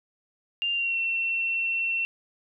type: tone with pitch glide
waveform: sine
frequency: 2794 to 2708 Hz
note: F7 to E7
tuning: 0 to +46 cents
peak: -24 dBFS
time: 0.62-2.05 s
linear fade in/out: 0 ms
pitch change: -54 cents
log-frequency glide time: 0.73-0.98 s
effects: none